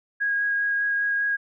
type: tone with vibrato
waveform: sine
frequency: 1642 Hz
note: G#6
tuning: 20 cents flat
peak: -21 dBFS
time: 0.2-1.37 s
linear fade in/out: 20 ms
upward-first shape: sine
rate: 5 Hz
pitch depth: 10 cents each way
effects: none